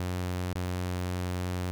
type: tone with dropouts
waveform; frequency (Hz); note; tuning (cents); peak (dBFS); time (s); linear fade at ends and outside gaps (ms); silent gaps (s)
sawtooth; 90.3; F#2; -42; -26; 0-1.71; 0; 0.531-0.554
effects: none